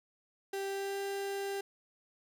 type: tone with pitch glide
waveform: 35% pulse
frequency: 392 to 395.9 Hz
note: G4 to G4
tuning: 0 to +17 cents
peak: -33 dBFS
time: 0.53-1.61 s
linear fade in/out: 5 ms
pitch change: +17 cents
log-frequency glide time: 0.67-0.99 s
effects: none